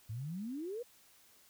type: exponential sweep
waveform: sine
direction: up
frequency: 102.7 to 504 Hz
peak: -38 dBFS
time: 0.09-0.83 s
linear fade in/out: 10 ms
effects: white hiss -64 dBFS RMS until 1.49 s